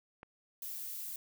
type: click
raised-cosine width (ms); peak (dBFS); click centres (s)
0.5; -33; 0.231
type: noise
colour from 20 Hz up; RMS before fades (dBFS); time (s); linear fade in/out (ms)
violet; -42; 0.62-1.16; 2
effects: none